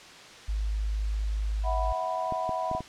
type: tone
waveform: sine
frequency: 52.5 Hz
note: G#1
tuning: 19 cents sharp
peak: -26 dBFS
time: 0.48-1.93 s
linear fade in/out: 10 ms
type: chord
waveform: sine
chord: E suspended second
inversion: none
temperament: equal with one note detuned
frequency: 649.4 / 740 / 987.8 Hz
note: E5 / F#5 / B5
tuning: -26 / 0 / 0 cents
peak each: -32 dBFS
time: 1.63-2.82 s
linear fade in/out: 50 ms
type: clicks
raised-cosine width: 3 ms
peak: -23 dBFS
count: 5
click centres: 2.323 / 2.493 / 2.714 / 2.75 / 2.806 s
effects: white hiss -47 dBFS RMS until 2.88 s + low-pass 5000 Hz 12 dB/octave